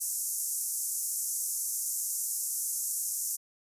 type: band-pass noise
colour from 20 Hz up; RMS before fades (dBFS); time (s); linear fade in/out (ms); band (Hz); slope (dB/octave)
white; -33; 0-3.37; 20; 6000 to 13000; 48
effects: resampled to 32000 Hz